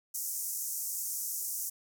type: band-pass noise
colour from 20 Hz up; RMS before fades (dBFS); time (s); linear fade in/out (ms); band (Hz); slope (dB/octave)
white; -36; 0.14-1.7; 10; 5800 to 16000; 48
effects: none